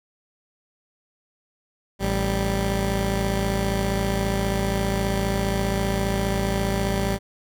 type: tone pair together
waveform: 15% pulse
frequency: 54.94 / 195.9 Hz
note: A1 / G3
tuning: -2 / -1 cents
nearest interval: octave + minor seventh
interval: 2201 cents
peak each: -18 dBFS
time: 1.99-7.19 s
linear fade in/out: 50 ms
effects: none